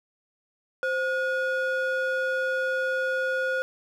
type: ring-modulated tone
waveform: triangle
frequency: 982 Hz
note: B5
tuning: 10 cents flat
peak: -19 dBFS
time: 0.83-3.62 s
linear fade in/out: 0 ms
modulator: 460 Hz
effects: none